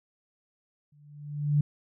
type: tone with exponential growth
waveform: sine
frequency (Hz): 146.83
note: D3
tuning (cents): 0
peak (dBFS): -18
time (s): 0.92-1.61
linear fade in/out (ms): 5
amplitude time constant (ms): 150
effects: none

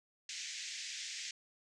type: band-pass noise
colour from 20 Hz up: white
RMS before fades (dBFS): -44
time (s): 0.29-1.31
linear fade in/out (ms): 2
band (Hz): 1800 to 7200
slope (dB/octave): 48
effects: none

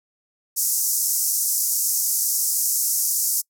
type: band-pass noise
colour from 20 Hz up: white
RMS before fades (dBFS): -22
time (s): 0.56-3.42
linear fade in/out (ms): 20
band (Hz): 5400 to 15000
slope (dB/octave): 48
effects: noise-tail reverb RT60 0.1 s tail -26 dB re dry

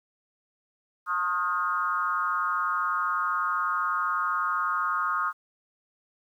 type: tone with frequency modulation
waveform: sine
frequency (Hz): 1248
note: D#6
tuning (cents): +5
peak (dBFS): -24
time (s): 1.06-5.33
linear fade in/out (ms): 50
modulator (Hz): 172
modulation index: 1.1
effects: 10-bit

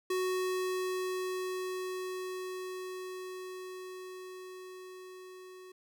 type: tone with level ramp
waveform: square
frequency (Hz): 370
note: F#4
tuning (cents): 0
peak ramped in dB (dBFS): -30 to -49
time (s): 0.1-5.72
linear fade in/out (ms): 5
effects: none

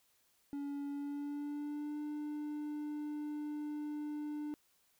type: tone with pitch glide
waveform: triangle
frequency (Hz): 284 to 297.9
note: C#4 to D4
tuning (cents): +42 to +25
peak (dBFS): -36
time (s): 0.53-4.54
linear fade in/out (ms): 0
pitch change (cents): +83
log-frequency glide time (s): 0.9-2.01
effects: white hiss -73 dBFS RMS until 4.99 s

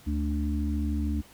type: harmonic tone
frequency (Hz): 73.42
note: D2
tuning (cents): 0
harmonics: 1 / 3 / 4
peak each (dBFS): -27 / -32 / -33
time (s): 0.06-1.22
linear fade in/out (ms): 20
effects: pink hiss -54 dBFS RMS until 1.33 s

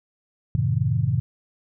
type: chord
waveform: sine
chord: F# diminished seventh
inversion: none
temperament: just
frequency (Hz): 92.5 / 111 / 133.2 / 159.84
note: F#2 / A2 / C3 / Eb3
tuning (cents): 0 / +16 / +31 / +47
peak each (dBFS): -28 / -23 / -23 / -27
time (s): 0.55-1.2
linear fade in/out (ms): 0
effects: none

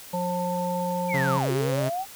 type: harmonic tone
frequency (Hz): 178.3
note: F3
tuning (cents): +36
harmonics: 1 / 3 / 5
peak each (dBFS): -29 / -29 / -29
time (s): 0.13-1.39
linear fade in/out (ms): 10
type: linear two-way sweep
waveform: sine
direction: down then up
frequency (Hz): 2405 to 349.2 to 797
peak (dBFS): -26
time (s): 1.08-2.06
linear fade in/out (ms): 50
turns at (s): 1.51
type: tone with vibrato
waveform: sawtooth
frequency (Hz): 135.3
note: C#3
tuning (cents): -42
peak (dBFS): -21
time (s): 1.13-1.9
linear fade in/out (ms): 20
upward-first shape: sine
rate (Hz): 9.4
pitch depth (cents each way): 33
effects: white hiss -44 dBFS RMS until 2.15 s

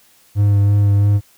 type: tone with vibrato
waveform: triangle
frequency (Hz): 101.5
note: G#2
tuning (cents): -39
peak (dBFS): -8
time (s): 0.35-1.21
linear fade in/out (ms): 50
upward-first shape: sine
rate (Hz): 3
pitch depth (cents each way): 15
effects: white hiss -52 dBFS RMS until 1.37 s

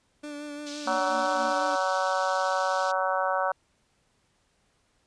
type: tone with vibrato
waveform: 30% pulse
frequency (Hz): 293.7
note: D4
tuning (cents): 0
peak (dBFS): -33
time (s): 0.23-1.76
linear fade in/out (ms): 10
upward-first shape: sine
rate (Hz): 5.8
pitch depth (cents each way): 23
type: band-pass noise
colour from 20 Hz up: white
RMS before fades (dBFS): -42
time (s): 0.66-2.92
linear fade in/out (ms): 10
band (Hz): 3300 to 5600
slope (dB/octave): 24
type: tone with tremolo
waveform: triangle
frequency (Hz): 231.3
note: A#3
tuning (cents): -13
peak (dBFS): -34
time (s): 0.85-1.54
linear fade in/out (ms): 20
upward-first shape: sine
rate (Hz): 3.8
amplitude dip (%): 100
type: harmonic tone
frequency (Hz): 187.8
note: F#3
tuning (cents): +26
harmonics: 3 / 4 / 5 / 6 / 7 / 8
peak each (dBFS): -29 / -30 / -31 / -32 / -32 / -33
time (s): 0.87-3.52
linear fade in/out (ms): 5
effects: pink hiss -69 dBFS RMS until 5.06 s + resampled to 22050 Hz

